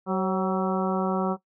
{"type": "harmonic tone with a mistuned harmonic", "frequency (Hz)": 189.1, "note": "F#3", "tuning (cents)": 38, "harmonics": [1, 2, 3, 4, 5, 6, 7], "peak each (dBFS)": [-26, -29, -31, -32, -33, -34, -34], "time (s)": [0.06, 1.37], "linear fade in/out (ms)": 50, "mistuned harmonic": 3, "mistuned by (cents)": -49, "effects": ["noise-tail reverb RT60 0.1 s tail -17 dB re dry"]}